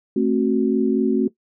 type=chord; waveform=sine; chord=F# diminished; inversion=first; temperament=just; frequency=222 / 266.4 / 370 Hz; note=A3 / C4 / F#4; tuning=+16 / +31 / 0 cents; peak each=-20 dBFS; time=0.16-1.28 s; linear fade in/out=5 ms; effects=noise-tail reverb RT60 0.1 s tail -17 dB re dry